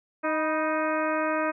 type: harmonic tone with a mistuned harmonic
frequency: 311.1 Hz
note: D#4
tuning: in tune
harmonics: 1 / 2 / 3 / 4 / 5 / 6 / 7 / 8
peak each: -30 / -28 / -33 / -31 / -33 / -38 / -41 / -39 dBFS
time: 0.23-1.52 s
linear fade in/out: 20 ms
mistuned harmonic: 3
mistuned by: +63 cents
effects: none